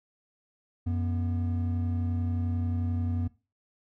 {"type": "tone pair together", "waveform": "triangle", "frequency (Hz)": [91.2, 242.2], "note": ["F#2", "B3"], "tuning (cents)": [-24, -34], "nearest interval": "octave + perfect fourth", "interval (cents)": 1690, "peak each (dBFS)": [-25, -32], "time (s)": [0.86, 3.28], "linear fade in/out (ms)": 10, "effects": ["noise-tail reverb RT60 0.3 s tail -19 dB re dry"]}